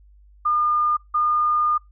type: tone pair in turn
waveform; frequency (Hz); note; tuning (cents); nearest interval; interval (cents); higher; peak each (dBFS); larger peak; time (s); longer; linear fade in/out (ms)
sine; 1211 / 1215.6; D#6 / D#6; -47 / -41; unison; 6; second; -17; neither; 0.45-0.97 / 1.14-1.78; second; 10
effects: noise-tail reverb RT60 0.2 s tail -24 dB re dry + added 50 Hz sine -48 dBFS peak until 1.91 s